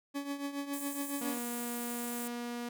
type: tone with tremolo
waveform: 40% pulse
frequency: 282.1 Hz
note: C#4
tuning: 30 cents sharp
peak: -32 dBFS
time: 0.14-1.39 s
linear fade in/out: 20 ms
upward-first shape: triangle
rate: 7.2 Hz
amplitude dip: 75%
type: high-pass noise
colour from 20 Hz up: pink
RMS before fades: -43 dBFS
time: 0.73-2.28 s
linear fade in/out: 5 ms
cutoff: 7000 Hz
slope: 48 dB/octave
type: tone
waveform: sawtooth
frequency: 239.6 Hz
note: A#3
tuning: 48 cents sharp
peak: -33 dBFS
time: 1.21-2.69 s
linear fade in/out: 5 ms
effects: none